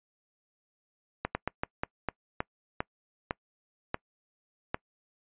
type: slowing click train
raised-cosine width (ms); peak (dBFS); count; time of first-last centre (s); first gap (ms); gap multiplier
0.5; -14; 11; 1.25-4.744; 100; 1.26
effects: noise-tail reverb RT60 0.1 s tail -25 dB re dry + resampled to 8000 Hz